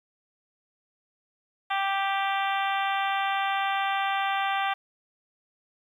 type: harmonic tone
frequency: 392.1 Hz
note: G4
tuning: in tune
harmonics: 2 / 3 / 4 / 5 / 6 / 7 / 8 / 9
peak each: -27 / -31 / -33 / -35 / -37 / -38 / -39 / -40 dBFS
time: 1.7-4.74 s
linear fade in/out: 10 ms
effects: 10-bit

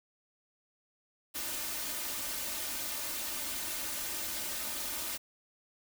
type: noise with comb filter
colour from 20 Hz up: white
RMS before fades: -37 dBFS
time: 1.34-5.18 s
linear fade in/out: 20 ms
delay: 3.3 ms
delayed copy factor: +0.65
effects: none

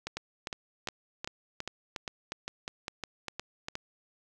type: two click trains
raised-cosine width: 0.2 ms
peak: -18 / -18 dBFS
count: 11 / 10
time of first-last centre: 0.17-3.754 / 0.07-3.684 s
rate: 2.79 / 2.49 Hz
effects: none

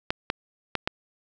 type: clicks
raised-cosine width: 0.3 ms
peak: -8 dBFS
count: 4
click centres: 0.105 / 0.301 / 0.753 / 0.875 s
effects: none

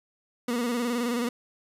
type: tone with vibrato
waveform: 30% pulse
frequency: 239.8 Hz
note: A#3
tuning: 49 cents sharp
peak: -23 dBFS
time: 0.48-1.29 s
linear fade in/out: 5 ms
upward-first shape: square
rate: 19 Hz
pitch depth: 49 cents each way
effects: resampled to 32000 Hz + 10-bit

